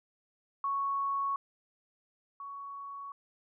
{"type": "tone pair in turn", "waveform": "sine", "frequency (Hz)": [1108.7, 1117.7], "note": ["C#6", "C#6"], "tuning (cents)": [0, 14], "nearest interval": "unison", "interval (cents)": 14, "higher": "second", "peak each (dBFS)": [-29, -40], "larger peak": "first", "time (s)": [[0.64, 1.36], [2.4, 3.12]], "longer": "neither", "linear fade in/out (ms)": 2, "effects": []}